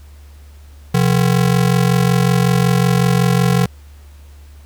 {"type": "ring-modulated tone", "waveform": "square", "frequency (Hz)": 151.3, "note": "D#3", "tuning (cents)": -48, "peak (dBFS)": -9, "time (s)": [0.94, 3.66], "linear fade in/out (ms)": 5, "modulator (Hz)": 22.7, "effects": ["added 72 Hz sine -37 dBFS peak until 4.65 s", "pink hiss -51 dBFS RMS until 4.65 s"]}